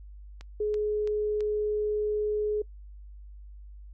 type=click train; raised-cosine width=0.2 ms; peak=-28 dBFS; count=4; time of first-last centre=0.41-1.407 s; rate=3.01 Hz
type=tone; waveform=sine; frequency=421.8 Hz; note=G#4; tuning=27 cents sharp; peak=-25 dBFS; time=0.6-2.62 s; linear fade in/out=5 ms
effects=noise-tail reverb RT60 0.1 s tail -25 dB re dry + added 50 Hz sine -43 dBFS peak until 3.93 s